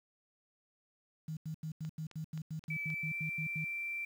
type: tone bursts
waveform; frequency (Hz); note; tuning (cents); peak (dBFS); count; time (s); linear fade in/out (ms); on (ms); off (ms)
sine; 157.5; D#3; +21; -37; 14; 1.28-3.645; 5; 90; 85
type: click train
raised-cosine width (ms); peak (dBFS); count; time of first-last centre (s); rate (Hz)
0.2; -35; 5; 1.85-2.903; 3.8
type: tone with pitch glide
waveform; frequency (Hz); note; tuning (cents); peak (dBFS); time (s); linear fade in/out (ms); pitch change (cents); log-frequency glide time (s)
sine; 2309 to 2348; D7 to D7; -30 to -1; -36; 2.7-4.05; 5; +29; 2.84-3.22
effects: 10-bit